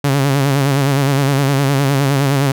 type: tone with vibrato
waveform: sawtooth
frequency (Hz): 138.59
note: C#3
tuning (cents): 0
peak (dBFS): -8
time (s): 0.04-2.52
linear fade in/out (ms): 5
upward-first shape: sine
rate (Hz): 9.7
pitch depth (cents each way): 67
effects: none